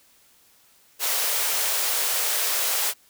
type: high-pass noise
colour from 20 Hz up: white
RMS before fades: -24 dBFS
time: 0.99-2.94 s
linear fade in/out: 50 ms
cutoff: 410 Hz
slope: 48 dB/octave
effects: white hiss -58 dBFS RMS until 3.09 s